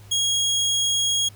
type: tone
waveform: 25% pulse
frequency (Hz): 3292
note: G#7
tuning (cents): -16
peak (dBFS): -16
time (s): 0.11-1.29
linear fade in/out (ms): 10
effects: added 102 Hz sine -44 dBFS peak until 1.35 s + pink hiss -52 dBFS RMS until 1.35 s